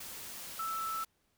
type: tone in noise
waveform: sine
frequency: 1318.5 Hz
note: E6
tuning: in tune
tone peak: -34 dBFS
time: 0.59-1.04 s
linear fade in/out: 5 ms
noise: white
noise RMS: -45 dBFS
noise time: 0-1.05 s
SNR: +8 dB
effects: pink hiss -75 dBFS RMS until 1.37 s